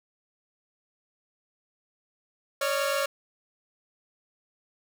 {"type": "tone cluster", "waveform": "sawtooth", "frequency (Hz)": [556, 604, 1384], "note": ["C#5", "D5", "F6"], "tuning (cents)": [5, 48, -16], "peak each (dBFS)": [-23, -28, -29], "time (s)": [2.61, 3.06], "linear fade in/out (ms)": 5, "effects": []}